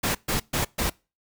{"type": "noise bursts", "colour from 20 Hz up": "pink", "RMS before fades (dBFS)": -25, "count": 4, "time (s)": [0.03, 0.9], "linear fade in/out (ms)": 10, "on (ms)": 120, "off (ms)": 130, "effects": ["noise-tail reverb RT60 0.3 s tail -24 dB re dry"]}